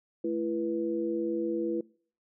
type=tone cluster; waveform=sine; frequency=218.6 / 336 / 487.4 Hz; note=A3 / E4 / B4; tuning=-11 / +33 / -23 cents; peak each=-37 / -29 / -34 dBFS; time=0.24-1.81 s; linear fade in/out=5 ms; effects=noise-tail reverb RT60 0.5 s tail -24 dB re dry